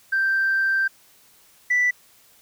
sine tone pair in turn, 1568 / 1974.4 Hz, G6 / B6, 0 / -1 cents, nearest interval major third, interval 399 cents, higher second, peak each -17 / -15 dBFS, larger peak second, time 0.12-0.88 / 1.7-1.91 s, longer first, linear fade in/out 10 ms, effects tanh soft clip ceiling -14 dBFS + white hiss -55 dBFS RMS until 2.41 s

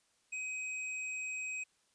square tone, 2524 Hz, D#7, 24 cents sharp, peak -38 dBFS, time 0.32-1.64 s, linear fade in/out 10 ms, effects white hiss -73 dBFS RMS until 1.94 s + resampled to 22050 Hz

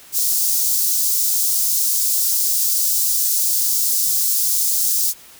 white high-pass noise, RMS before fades -18 dBFS, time 0.12-5.14 s, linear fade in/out 50 ms, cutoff 5100 Hz, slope 24 dB/octave, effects white hiss -44 dBFS RMS until 5.39 s

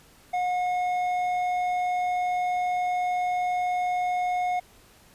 sine tone with hard clipping, 723 Hz, F#5, 40 cents flat, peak -25 dBFS, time 0.33-4.6 s, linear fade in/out 10 ms, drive 6 dB, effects pink hiss -55 dBFS RMS until 5.14 s + resampled to 32000 Hz

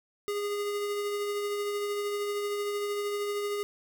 square tone with tremolo, 410 Hz, G#4, 22 cents flat, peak -29 dBFS, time 0.28-3.63 s, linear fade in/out 0 ms, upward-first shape triangle, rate 13 Hz, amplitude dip 30%, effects none

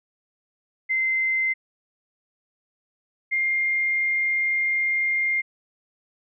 sine tone pair in turn, 2074 / 2114 Hz, C7 / C7, -16 / +17 cents, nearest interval unison, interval 33 cents, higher second, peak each -20 dBFS, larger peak neither, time 0.89-1.54 / 3.31-5.42 s, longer second, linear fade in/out 20 ms, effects none

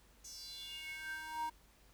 square tone with high-pass filter sweep, 314 Hz, D#4, 16 cents sharp, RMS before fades -45 dBFS, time 0.24-1.5 s, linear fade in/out 10 ms, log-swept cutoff 6400 to 830 Hz, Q 6.2, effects added 50 Hz sine -65 dBFS peak until 1.93 s + pink hiss -67 dBFS RMS until 1.93 s

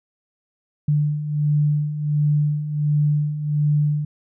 sine beating tone pair, 147.4 / 148.8 Hz, D3 / D3, +7 / +23 cents, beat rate 1.4 Hz, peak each -24 / -18 dBFS, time 0.88-4.05 s, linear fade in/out 5 ms, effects none

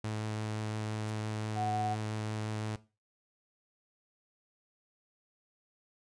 sawtooth tone with vibrato, 108 Hz, A2, 32 cents flat, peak -30 dBFS, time 0.04-2.76 s, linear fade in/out 5 ms, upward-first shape triangle, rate 5.8 Hz, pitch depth 10 cents each way
blue noise with exponential growth, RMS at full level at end -45 dBFS, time 1-1.1 s, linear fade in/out 0 ms, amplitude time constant 20 ms
sine tone, 739 Hz, F#5, 2 cents flat, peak -30 dBFS, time 1.55-1.97 s, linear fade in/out 50 ms
effects noise-tail reverb RT60 0.3 s tail -17 dB re dry + resampled to 22050 Hz

